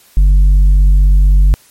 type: tone with tanh clipping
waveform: sine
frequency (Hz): 47.96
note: G1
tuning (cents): -37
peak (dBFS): -5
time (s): 0.17-1.54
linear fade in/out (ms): 0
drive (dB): 4
effects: white hiss -46 dBFS RMS until 1.7 s + MP3 64 kbps